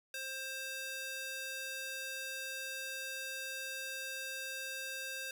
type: tone with high-pass filter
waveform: square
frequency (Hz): 529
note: C5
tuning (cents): +19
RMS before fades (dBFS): -42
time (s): 0.14-5.31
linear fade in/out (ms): 2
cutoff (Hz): 1600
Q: 0.77
effects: none